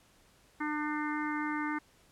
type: harmonic tone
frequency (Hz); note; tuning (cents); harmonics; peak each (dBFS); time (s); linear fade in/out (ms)
300.6; D4; +40; 1 / 3 / 4 / 5 / 6 / 7; -34 / -39 / -40 / -41 / -42 / -42; 0.6-1.79; 10
effects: pink hiss -64 dBFS RMS until 2.11 s + low-pass 12000 Hz 12 dB/octave